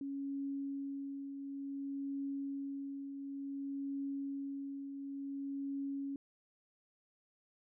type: tone with tremolo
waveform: sine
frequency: 277.2 Hz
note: C#4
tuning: in tune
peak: -36 dBFS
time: 0.01-6.16 s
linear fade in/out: 2 ms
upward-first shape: triangle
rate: 0.56 Hz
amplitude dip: 50%
effects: none